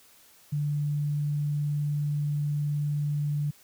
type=tone; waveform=sine; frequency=146.83 Hz; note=D3; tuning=in tune; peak=-25 dBFS; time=0.52-3.51 s; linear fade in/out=10 ms; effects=white hiss -57 dBFS RMS until 3.63 s